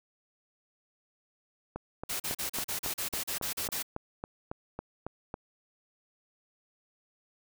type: click train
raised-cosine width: 1 ms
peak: -22 dBFS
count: 14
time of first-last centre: 1.76-5.341 s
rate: 3.63 Hz
type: noise bursts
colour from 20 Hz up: white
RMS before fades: -34 dBFS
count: 12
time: 2.09-3.828 s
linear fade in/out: 10 ms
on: 110 ms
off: 38 ms
effects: none